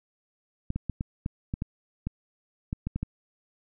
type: clicks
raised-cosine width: 5 ms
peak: -17 dBFS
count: 12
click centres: 0.704 / 0.76 / 0.897 / 1.009 / 1.261 / 1.539 / 1.621 / 2.07 / 2.729 / 2.87 / 2.96 / 3.03 s
effects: none